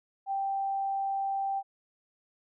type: tone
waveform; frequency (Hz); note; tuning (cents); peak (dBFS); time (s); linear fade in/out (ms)
sine; 784; G5; 0; -28; 0.26-1.63; 50
effects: none